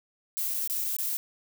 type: noise with dropouts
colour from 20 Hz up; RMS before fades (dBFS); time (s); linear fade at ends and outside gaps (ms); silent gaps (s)
violet; -30; 0.37-1.17; 0; 0.54-0.544 / 0.675-0.698 / 0.842-0.846 / 0.966-0.986
effects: none